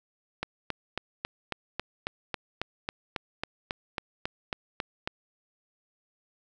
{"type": "click train", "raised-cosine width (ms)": 0.3, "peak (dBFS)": -14, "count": 18, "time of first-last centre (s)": [0.43, 5.075], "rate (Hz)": 3.66, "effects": []}